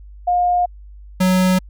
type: tone pair in turn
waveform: sine / square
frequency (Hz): 712 / 185.02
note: F5 / F#3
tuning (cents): +33 / 0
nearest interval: octave + major seventh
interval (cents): 2333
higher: first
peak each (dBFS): -13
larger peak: neither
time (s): 0.27-0.66 / 1.2-1.59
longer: neither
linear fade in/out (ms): 10
effects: added 50 Hz sine -36 dBFS peak until 1.69 s